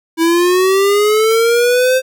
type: linear sweep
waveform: square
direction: up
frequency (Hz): 324.2 to 523.3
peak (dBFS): -10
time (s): 0.17-2.02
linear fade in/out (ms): 50
effects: none